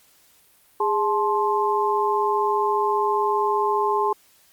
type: tone cluster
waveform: sine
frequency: 411.9 / 867 / 1052 Hz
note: G#4 / A5 / C6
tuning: -14 / -26 / +9 cents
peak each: -23 dBFS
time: 0.8-4.13 s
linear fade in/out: 5 ms
effects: white hiss -57 dBFS RMS until 4.52 s + Opus 48 kbps